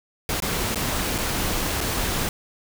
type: noise with dropouts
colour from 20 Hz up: pink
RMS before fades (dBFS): -25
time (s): 0.29-2.29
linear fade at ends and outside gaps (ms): 1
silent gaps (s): 0.402-0.422 / 0.746-0.757 / 1.181-1.185 / 1.806-1.811
effects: none